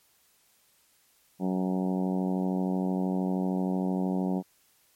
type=harmonic tone; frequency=93 Hz; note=F#2; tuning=9 cents sharp; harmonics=2 / 3 / 4 / 5 / 6 / 7 / 8 / 9 / 10; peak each=-27 / -32 / -36 / -41 / -41 / -42 / -41 / -44 / -47 dBFS; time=1.39-4.43 s; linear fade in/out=50 ms; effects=white hiss -65 dBFS RMS until 4.95 s + MP3 64 kbps